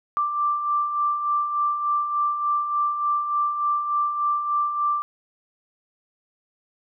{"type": "beating tone pair", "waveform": "sine", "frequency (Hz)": [1174.7, 1178.1], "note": ["D6", "D6"], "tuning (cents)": [0, 5], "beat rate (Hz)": 3.4, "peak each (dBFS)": [-30, -21], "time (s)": [0.17, 5.02], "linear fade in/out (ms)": 0, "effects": []}